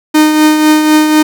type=tone with tremolo; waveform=45% pulse; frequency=307.2 Hz; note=D#4; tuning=22 cents flat; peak=-3 dBFS; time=0.14-1.23 s; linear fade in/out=10 ms; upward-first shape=triangle; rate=4 Hz; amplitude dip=50%; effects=none